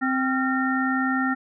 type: harmonic tone with a mistuned harmonic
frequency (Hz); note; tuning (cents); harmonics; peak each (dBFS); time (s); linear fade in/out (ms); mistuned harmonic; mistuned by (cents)
261.4; C4; -1; 1 / 3 / 5 / 7; -23 / -30 / -27 / -28; 0.01-1.35; 20; 5; +88
effects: none